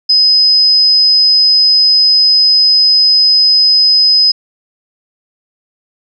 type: tone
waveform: sine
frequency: 5040 Hz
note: D#8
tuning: 21 cents sharp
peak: -5 dBFS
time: 0.09-4.32 s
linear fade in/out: 10 ms
effects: none